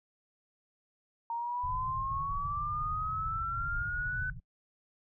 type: linear sweep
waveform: sine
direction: up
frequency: 924 to 1511 Hz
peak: -32 dBFS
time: 1.3-4.3 s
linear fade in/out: 2 ms
type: low-pass noise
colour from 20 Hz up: pink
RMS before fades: -40 dBFS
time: 1.63-4.4 s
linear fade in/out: 10 ms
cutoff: 160 Hz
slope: 96 dB/octave
effects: noise-tail reverb RT60 0.1 s tail -23 dB re dry